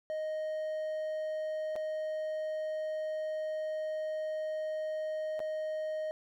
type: tone with dropouts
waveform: triangle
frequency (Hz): 622.3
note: D#5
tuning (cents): 0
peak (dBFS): -31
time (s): 0.1-6.11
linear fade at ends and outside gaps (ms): 0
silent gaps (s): 1.756-1.762 / 5.393-5.402
effects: none